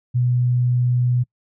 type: tone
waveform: sine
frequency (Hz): 123.47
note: B2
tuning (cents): 0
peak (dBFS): -15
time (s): 0.14-1.24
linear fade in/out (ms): 20
effects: noise-tail reverb RT60 0.1 s tail -26 dB re dry

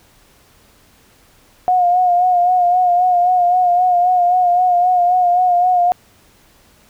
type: tone with vibrato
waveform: sine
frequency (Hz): 718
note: F5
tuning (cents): +48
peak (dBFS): -10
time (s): 1.68-5.92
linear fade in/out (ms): 0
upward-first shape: sine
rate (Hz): 3.8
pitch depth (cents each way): 41
effects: pink hiss -51 dBFS RMS until 6.89 s

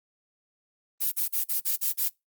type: noise bursts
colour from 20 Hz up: violet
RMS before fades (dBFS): -26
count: 7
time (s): 1-2.092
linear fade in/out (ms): 20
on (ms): 120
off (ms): 42
effects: noise-tail reverb RT60 0.2 s tail -25 dB re dry + Opus 24 kbps

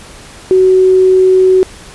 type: tone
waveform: sine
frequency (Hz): 374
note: F#4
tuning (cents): +19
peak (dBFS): -4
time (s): 0.51-1.63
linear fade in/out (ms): 0
effects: pink hiss -34 dBFS RMS until 1.94 s + resampled to 24000 Hz

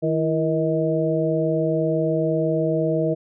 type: harmonic tone with a mistuned harmonic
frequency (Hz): 158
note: D#3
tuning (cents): +27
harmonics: 1 / 2 / 3 / 4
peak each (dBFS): -24 / -24 / -24 / -24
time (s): 0.02-3.15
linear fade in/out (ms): 20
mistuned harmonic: 2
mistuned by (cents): +75
effects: none

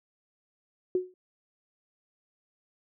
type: tone with exponential decay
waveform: sine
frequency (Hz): 366.5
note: F#4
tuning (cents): -16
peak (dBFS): -20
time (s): 0.95-1.14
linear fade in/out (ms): 2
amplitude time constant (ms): 40
effects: none

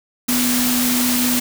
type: tone in noise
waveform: sine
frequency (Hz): 246.9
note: B3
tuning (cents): 0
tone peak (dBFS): -18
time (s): 0.28-1.4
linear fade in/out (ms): 10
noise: white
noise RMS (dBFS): -20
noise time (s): 0.28-1.4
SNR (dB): -1
effects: none

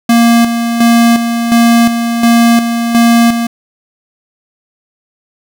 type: tone with tremolo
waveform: square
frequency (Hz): 233.5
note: A#3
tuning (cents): +3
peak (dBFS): -5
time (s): 0.09-3.47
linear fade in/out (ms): 5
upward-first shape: square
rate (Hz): 1.4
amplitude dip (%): 55
effects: none

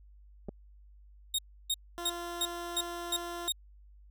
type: clicks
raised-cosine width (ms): 2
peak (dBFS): -27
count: 2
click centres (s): 0.486 / 0.491
type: tone bursts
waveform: sawtooth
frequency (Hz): 3729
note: A#7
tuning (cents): 0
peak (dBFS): -25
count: 7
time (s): 1.34-3.522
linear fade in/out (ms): 5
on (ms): 46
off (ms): 310
type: tone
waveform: 15% pulse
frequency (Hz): 345.6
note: F4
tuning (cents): -18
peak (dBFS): -31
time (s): 1.98-3.48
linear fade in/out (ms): 0
effects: added 50 Hz sine -53 dBFS peak until 4.1 s

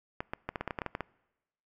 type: clicks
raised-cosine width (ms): 0.5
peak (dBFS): -18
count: 12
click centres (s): 0.205 / 0.335 / 0.49 / 0.558 / 0.61 / 0.677 / 0.708 / 0.788 / 0.818 / 0.863 / 0.951 / 1.007
effects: noise-tail reverb RT60 1.0 s tail -24 dB re dry

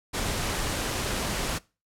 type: noise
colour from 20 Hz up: pink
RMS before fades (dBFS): -29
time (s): 0.13-1.59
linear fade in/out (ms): 20
effects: noise-tail reverb RT60 0.3 s tail -22 dB re dry + low-pass 11000 Hz 12 dB/octave

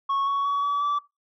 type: tone with pitch steps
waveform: sine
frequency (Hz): 1103 / 1116.5 / 1130.1 / 1143.9 / 1157.8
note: C#6 / C#6 / C#6 / D6 / D6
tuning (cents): -9 / +12 / +33 / -46 / -25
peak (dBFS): -19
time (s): 0.09-0.99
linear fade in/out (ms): 10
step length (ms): 180
effects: noise-tail reverb RT60 0.2 s tail -19 dB re dry + tanh soft clip ceiling -21 dBFS

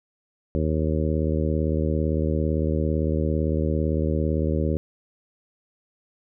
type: harmonic tone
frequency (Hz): 77.78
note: D#2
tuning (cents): 0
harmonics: 1 / 2 / 3 / 4 / 5 / 6 / 7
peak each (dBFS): -24 / -27 / -29 / -30 / -31 / -32 / -32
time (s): 0.55-4.77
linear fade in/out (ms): 0
effects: none

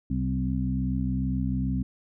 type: harmonic tone with a mistuned harmonic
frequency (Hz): 64.7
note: C2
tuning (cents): -19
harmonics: 1 / 2 / 3 / 4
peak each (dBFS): -30 / -30 / -30 / -30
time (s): 0.1-1.83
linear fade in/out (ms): 5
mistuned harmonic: 3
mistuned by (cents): -20
effects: none

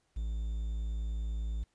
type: tone with quantisation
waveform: triangle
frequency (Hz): 55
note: A1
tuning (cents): 0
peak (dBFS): -30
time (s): 0.16-1.64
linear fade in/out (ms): 10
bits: 10
effects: pink hiss -75 dBFS RMS until 1.74 s + resampled to 22050 Hz

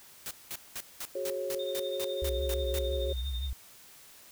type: noise bursts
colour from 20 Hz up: white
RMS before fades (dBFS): -38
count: 11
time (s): 0.26-2.788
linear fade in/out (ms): 0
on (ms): 48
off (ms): 200
type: chord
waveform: sine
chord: F# suspended second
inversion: none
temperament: equal with one note detuned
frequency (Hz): 370 / 415.3 / 545.8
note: F#4 / G#4 / C#5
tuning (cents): 0 / 0 / -27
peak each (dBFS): -38 / -39 / -33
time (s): 1.15-3.13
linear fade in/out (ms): 5
type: tone with tremolo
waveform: sine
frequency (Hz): 3647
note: A#7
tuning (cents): -39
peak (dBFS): -38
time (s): 1.59-3.5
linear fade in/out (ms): 5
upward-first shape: sine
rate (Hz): 12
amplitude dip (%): 75
type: tone with vibrato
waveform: sine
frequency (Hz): 65.41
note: C2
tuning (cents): 0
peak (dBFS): -31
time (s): 2.22-3.53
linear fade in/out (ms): 0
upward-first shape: triangle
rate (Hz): 5.9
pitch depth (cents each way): 180
effects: white hiss -54 dBFS RMS until 4.31 s

